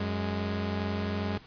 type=tone pair together; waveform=sawtooth; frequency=92.25 / 207.1 Hz; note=F#2 / G#3; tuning=-5 / -5 cents; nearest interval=octave + major second; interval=1400 cents; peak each=-28 dBFS; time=0-1.38 s; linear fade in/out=5 ms; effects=pink hiss -53 dBFS RMS until 1.46 s + resampled to 11025 Hz